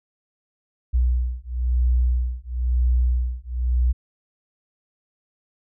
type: beating tone pair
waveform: sine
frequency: 61 / 62 Hz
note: B1 / B1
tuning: -21 / +7 cents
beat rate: 1 Hz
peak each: -21 dBFS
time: 0.93-3.93 s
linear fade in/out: 20 ms
effects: none